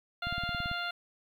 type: harmonic tone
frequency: 698.5 Hz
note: F5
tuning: in tune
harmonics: 1 / 2 / 3 / 4 / 5 / 6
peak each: -40 / -35 / -44 / -41 / -42 / -44 dBFS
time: 0.22-0.91 s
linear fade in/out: 5 ms
type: click train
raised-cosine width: 5 ms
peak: -27 dBFS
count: 9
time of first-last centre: 0.27-0.714 s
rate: 18 Hz
effects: 10-bit